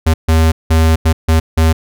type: tone bursts at uneven times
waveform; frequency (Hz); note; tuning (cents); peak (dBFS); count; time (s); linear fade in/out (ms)
square; 80.5; E2; -41; -8; 6; 0.06-0.14 / 0.28-0.52 / 0.7-0.96 / 1.05-1.13 / 1.28-1.4 / 1.57-1.73; 10
effects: none